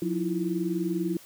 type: tone cluster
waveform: sine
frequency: 178.9 / 321.1 / 341.2 Hz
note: F3 / E4 / F4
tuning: +42 / -45 / -40 cents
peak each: -30 dBFS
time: 0.02-1.17 s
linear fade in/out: 2 ms
effects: white hiss -51 dBFS RMS until 1.25 s